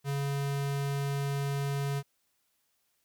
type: tone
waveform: square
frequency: 140.2 Hz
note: C#3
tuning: 20 cents sharp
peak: -30 dBFS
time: 0.04-2.03 s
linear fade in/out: 50 ms
effects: white hiss -75 dBFS RMS until 3.04 s